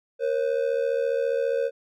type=ring-modulated tone; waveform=triangle; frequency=507 Hz; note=B4; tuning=45 cents sharp; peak=-17 dBFS; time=0.19-1.71 s; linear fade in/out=50 ms; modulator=37.4 Hz; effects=none